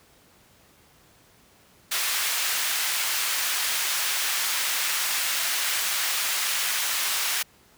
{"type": "high-pass noise", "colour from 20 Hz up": "pink", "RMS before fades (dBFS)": -26, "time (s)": [1.91, 7.43], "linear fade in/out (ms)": 10, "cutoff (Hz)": 1600, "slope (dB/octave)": 12, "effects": ["pink hiss -57 dBFS RMS until 7.77 s", "high-pass 60 Hz 12 dB/octave"]}